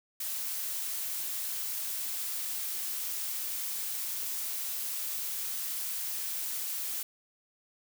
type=noise; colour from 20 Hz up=blue; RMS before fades=-35 dBFS; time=0.2-7.03 s; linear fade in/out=5 ms; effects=none